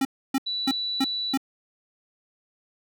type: tone bursts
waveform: square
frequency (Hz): 268.7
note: C4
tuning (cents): +46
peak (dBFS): -21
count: 5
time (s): 0.01-1.375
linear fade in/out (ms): 5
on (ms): 41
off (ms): 290
type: tone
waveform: sine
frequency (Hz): 3951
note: B7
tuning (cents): 0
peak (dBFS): -26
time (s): 0.46-1.34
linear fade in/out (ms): 10
effects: none